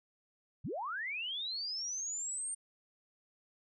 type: linear sweep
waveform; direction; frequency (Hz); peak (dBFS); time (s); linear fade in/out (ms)
sine; up; 77.78 to 8870; -36; 0.64-2.55; 10
effects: none